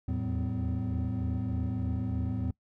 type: tone cluster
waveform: triangle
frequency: 79.2 / 82.5 / 109.8 / 190.4 / 254.4 Hz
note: D#2 / E2 / A2 / F#3 / C4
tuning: +31 / +2 / -3 / +50 / -48 cents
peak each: -37 / -32 / -30 / -35 / -33 dBFS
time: 0.08-2.51 s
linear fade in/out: 5 ms
effects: noise-tail reverb RT60 0.1 s tail -23 dB re dry + tanh soft clip ceiling -22 dBFS